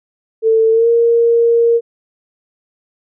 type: tone with pitch glide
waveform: sine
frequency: 446.2 to 466.2 Hz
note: A4 to A#4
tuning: +24 to 0 cents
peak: -8 dBFS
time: 0.42-1.81 s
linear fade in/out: 50 ms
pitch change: +76 cents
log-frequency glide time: 0.71-0.88 s
effects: none